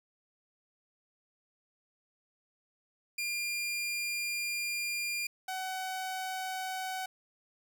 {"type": "tone pair in turn", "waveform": "sawtooth", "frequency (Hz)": [2400, 752.3], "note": ["D7", "F#5"], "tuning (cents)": [37, 29], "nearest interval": "octave + minor sixth", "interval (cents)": 2008, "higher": "first", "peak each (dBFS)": [-29, -31], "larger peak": "first", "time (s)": [[3.18, 5.27], [5.48, 7.06]], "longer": "first", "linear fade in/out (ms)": 5, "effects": ["10-bit"]}